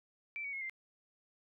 sine tone with pitch steps, 2333 / 2250 / 2169 / 2092 Hz, D7 / C#7 / C#7 / C7, -12 / +25 / -38 / -1 cents, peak -38 dBFS, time 0.36-0.696 s, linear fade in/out 0 ms, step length 84 ms, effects none

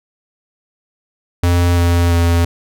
square tone with pitch steps, 87.31 / 86.26 / 85.22 Hz, F2 / F2 / F2, 0 / -21 / -42 cents, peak -11 dBFS, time 1.43-2.45 s, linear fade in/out 5 ms, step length 340 ms, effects none

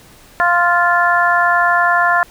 harmonic tone, 348.8 Hz, F4, 2 cents flat, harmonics 2 / 3 / 4 / 5, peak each -16 / -16 / -16 / -16 dBFS, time 0.4-2.23 s, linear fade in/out 0 ms, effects pink hiss -44 dBFS RMS until 2.3 s

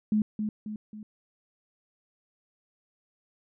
sine tone with echo, 213 Hz, G#3, 44 cents sharp, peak -21 dBFS, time 0.12-0.22 s, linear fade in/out 2 ms, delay 270 ms, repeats 3, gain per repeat -6 dB, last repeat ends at 1.03 s, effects none

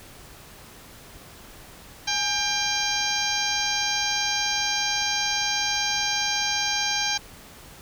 harmonic tone with a mistuned harmonic, 795 Hz, G5, 24 cents sharp, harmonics 1 / 2 / 3 / 4 / 5 / 6 / 7 / 8, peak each -31 / -31 / -31 / -31 / -31 / -31 / -31 / -31 dBFS, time 2.07-7.18 s, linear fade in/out 10 ms, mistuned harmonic 1, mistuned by +77 cents, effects pink hiss -46 dBFS RMS until 7.81 s

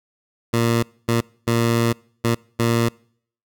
15% pulse tone bursts at uneven times, 116.54 Hz, A#2, in tune, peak -10 dBFS, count 5, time 0.53-0.83 / 1.08-1.21 / 1.47-1.93 / 2.24-2.35 / 2.59-2.89 s, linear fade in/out 10 ms, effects noise-tail reverb RT60 0.6 s tail -26 dB re dry

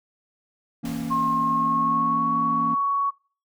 triangle chord, A# diminished, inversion second, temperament equal, 164.81 / 233.1 / 277.2 Hz, E3 / A#3 / C#4, 0 / 0 / 0 cents, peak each -32 / -27 / -30 dBFS, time 0.83-2.75 s, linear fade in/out 10 ms
pink noise with exponential decay, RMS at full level -38 dBFS, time 0.85-2.69 s, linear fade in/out 2 ms, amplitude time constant 400 ms
sine tone with pitch glide, 1071 to 1117.8 Hz, C6 to C#6, +40 to +14 cents, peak -20 dBFS, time 1.1-3.11 s, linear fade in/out 20 ms, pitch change +74 cents, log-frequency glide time 1.4-2.34 s
effects noise-tail reverb RT60 0.4 s tail -23 dB re dry

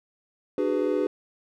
triangle chord, G# half-diminished seventh, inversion second, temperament just, 299 / 373.8 / 415.3 / 498.4 Hz, D4 / F#4 / G#4 / B4, +31 / +18 / 0 / +16 cents, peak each -26 dBFS, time 0.58-1.07 s, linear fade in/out 2 ms, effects none

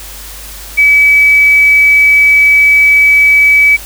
sine tone, 2288 Hz, D7, 46 cents flat, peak -3 dBFS, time 0.77-3.77 s, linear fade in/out 20 ms, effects added 50 Hz sine -30 dBFS peak until 3.85 s + white hiss -29 dBFS RMS until 3.85 s

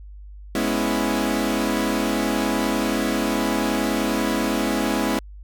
sawtooth chord, C# minor seventh, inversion second, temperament equal, 207.7 / 246.9 / 277.2 / 329.6 Hz, G#3 / B3 / C#4 / E4, 0 / 0 / 0 / 0 cents, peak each -22 dBFS, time 0.55-5.19 s, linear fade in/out 2 ms, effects added 50 Hz sine -37 dBFS peak until 5.43 s

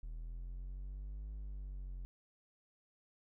triangle linear two-way sweep, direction up then down, 39.24 to 51.91 to 44.02 Hz, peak -40 dBFS, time 0.03-2.05 s, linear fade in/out 0 ms, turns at 1.32 s, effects none

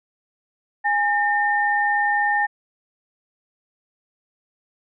sine tone pair together, 825.1 / 1811 Hz, G#5 / A6, -12 / +49 cents, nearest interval octave + major second, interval 1361 cents, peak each -20 dBFS, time 0.84-2.47 s, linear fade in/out 20 ms, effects none

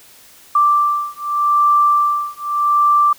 sine beating tone pair, 1174.7 / 1175.53 Hz, D6 / D6, 0 / +1 cents, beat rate 0.83 Hz, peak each -15 dBFS, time 0.55-3.13 s, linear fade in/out 5 ms, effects white hiss -45 dBFS RMS until 3.18 s

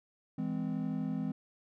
triangle chord, E augmented, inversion none, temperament just, 164.81 / 206 / 257.5 Hz, E3 / G#3 / B#3, 0 / -14 / -28 cents, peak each -35 / -35 / -34 dBFS, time 0.38-1.32 s, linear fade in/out 5 ms, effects none

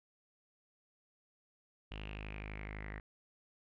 sawtooth tone with low-pass filter sweep, 51.91 Hz, G#1, in tune, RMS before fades -45 dBFS, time 1.91-3 s, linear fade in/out 5 ms, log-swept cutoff 2900 to 1900 Hz, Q 7.7, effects none

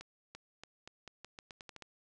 accelerating click train, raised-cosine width 0.2 ms, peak -30 dBFS, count 12, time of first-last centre 0.01-1.823 s, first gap 340 ms, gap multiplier 0.84, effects resampled to 24000 Hz + 10-bit

